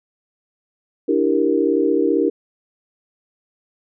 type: chord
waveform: sine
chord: E half-diminished seventh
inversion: third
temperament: equal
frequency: 293.7 / 329.6 / 392 / 466.2 Hz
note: D4 / E4 / G4 / Bb4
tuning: 0 / 0 / 0 / 0 cents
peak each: -20 dBFS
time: 1.08-2.3 s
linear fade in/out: 10 ms
effects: none